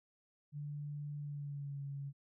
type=tone with pitch glide; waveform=sine; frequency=146.4 to 140.03 Hz; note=D3 to C#3; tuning=-5 to +18 cents; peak=-40 dBFS; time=0.52-2.13 s; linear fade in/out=50 ms; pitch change=-77 cents; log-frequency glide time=1.18-1.82 s; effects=none